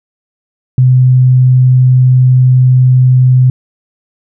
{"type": "tone", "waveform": "sine", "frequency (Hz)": 127.7, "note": "C3", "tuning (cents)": -42, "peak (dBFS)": -3, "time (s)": [0.78, 3.5], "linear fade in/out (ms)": 2, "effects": []}